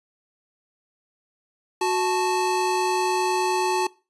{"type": "tone pair together", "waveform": "square", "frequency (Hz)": [367.9, 875], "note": ["F#4", "A5"], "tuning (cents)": [-10, -10], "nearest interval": "octave + minor third", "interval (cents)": 1500, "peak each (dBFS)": -24, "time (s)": [1.81, 3.87], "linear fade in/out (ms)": 5, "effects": ["noise-tail reverb RT60 0.3 s tail -21 dB re dry", "resampled to 24000 Hz"]}